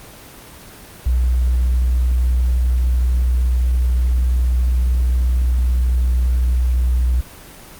triangle tone with tanh clipping, 61.74 Hz, B1, in tune, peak -13 dBFS, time 1.06-7.21 s, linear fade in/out 5 ms, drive 5 dB, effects pink hiss -39 dBFS RMS until 7.79 s + Opus 24 kbps

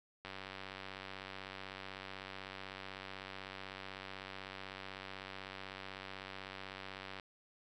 click train, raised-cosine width 0.3 ms, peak -29 dBFS, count 668, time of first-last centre 0.25-7.198 s, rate 96 Hz, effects none

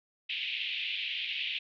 white band-pass noise, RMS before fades -35 dBFS, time 0.29-1.59 s, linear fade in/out 10 ms, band 2300 to 3400 Hz, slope 48 dB/octave, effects none

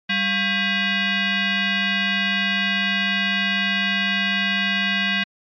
sine tone with frequency modulation, 196 Hz, G3, in tune, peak -18 dBFS, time 0.09-5.24 s, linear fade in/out 10 ms, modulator 896 Hz, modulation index 3.5, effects MP3 64 kbps

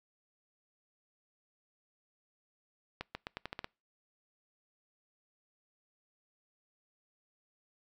accelerating click train, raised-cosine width 0.3 ms, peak -22 dBFS, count 8, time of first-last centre 3.01-3.644 s, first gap 140 ms, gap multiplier 0.85, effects noise-tail reverb RT60 0.3 s tail -26 dB re dry

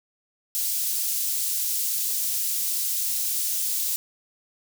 white high-pass noise, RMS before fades -26 dBFS, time 0.55-3.96 s, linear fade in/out 0 ms, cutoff 5400 Hz, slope 12 dB/octave, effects none

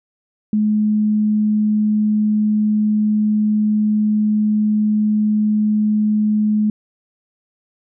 sine tone, 212.3 Hz, G#3, 38 cents sharp, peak -13 dBFS, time 0.53-6.7 s, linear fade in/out 2 ms, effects none

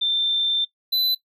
sine / square tone pair in turn, 3571 / 4008 Hz, A7 / B7, +25 / +25 cents, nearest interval major second, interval 200 cents, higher second, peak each -19 dBFS, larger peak neither, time 0.01-0.65 / 0.92-1.15 s, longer first, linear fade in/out 10 ms, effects noise-tail reverb RT60 0.1 s tail -18 dB re dry

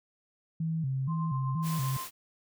sine tone with vibrato, 146.83 Hz, D3, in tune, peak -28 dBFS, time 0.6-1.97 s, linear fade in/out 5 ms, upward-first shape square, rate 2.1 Hz, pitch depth 170 cents each way
sine tone with tremolo, 1046.5 Hz, C6, in tune, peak -35 dBFS, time 1.07-2.08 s, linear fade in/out 50 ms, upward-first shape triangle, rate 7.8 Hz, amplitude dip 55%
white noise, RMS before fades -41 dBFS, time 1.62-2.11 s, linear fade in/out 50 ms
effects none

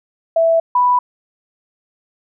sine tone pair in turn, 659.3 / 987.8 Hz, E5 / B5, 0 / 0 cents, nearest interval perfect fifth, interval 700 cents, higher second, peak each -10 dBFS, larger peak neither, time 0.36-0.6 / 0.75-0.99 s, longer neither, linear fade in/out 5 ms, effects none

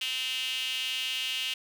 sawtooth tone with high-pass filter, 258.2 Hz, C4, 23 cents flat, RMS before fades -32 dBFS, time 0.01-1.54 s, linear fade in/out 5 ms, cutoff 2900 Hz, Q 6.8, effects none

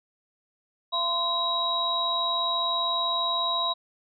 sine tone cluster, 682 / 1033 / 3844 Hz, F5 / C6 / B7, -41 / -22 / -48 cents, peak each -32 / -28 / -26 dBFS, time 0.92-3.74 s, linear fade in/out 20 ms, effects none

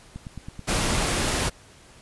click train, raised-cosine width 5 ms, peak -23 dBFS, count 9, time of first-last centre 0.16-1.027 s, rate 9.23 Hz
pink noise, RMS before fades -24 dBFS, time 0.67-1.5 s, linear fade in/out 20 ms
effects pink hiss -51 dBFS RMS until 2.01 s + resampled to 24000 Hz

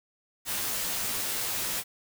white noise with comb filter, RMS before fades -31 dBFS, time 0.45-1.84 s, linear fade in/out 50 ms, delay 13 ms, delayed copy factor -0.85, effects none

